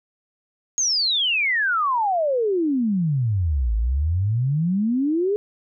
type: exponential two-way sweep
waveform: sine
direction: down then up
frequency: 6645 to 52.4 to 425.4 Hz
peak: -18 dBFS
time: 0.78-5.36 s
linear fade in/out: 0 ms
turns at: 3.75 s
effects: none

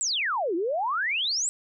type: exponential two-way sweep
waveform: sine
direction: down then up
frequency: 8120 to 320.9 to 8120 Hz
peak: -24 dBFS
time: 0.01-1.49 s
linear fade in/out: 0 ms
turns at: 0.55 s
effects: none

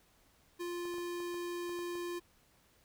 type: tone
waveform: square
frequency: 349.2 Hz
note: F4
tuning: in tune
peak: -38 dBFS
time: 0.59-2.2 s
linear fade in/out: 20 ms
type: clicks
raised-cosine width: 1 ms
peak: -39 dBFS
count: 8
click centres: 0.854 / 0.941 / 0.983 / 1.203 / 1.343 / 1.694 / 1.79 / 1.954 s
effects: pink hiss -68 dBFS RMS until 2.84 s

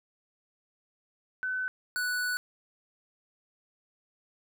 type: tone pair in turn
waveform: sine / square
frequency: 1512 / 1480.9 Hz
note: F#6 / F#6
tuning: +37 / +1 cents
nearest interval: unison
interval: 36 cents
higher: first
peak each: -29 / -29 dBFS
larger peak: neither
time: 1.43-1.68 / 1.96-2.37 s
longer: second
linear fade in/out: 0 ms
effects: none

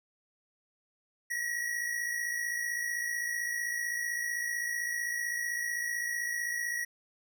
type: tone pair together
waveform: square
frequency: 1864.7 / 1920.4 Hz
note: A#6 / B6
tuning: 0 / -49 cents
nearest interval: minor second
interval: 51 cents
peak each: -39 / -33 dBFS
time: 1.3-6.85 s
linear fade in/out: 10 ms
effects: none

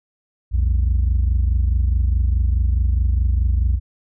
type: tone pair together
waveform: sine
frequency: 59.75 / 84.5 Hz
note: A#1 / E2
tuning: +43 / +43 cents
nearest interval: tritone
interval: 600 cents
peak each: -14 / -18 dBFS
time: 0.51-3.8 s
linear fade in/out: 50 ms
effects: tanh soft clip ceiling -11 dBFS

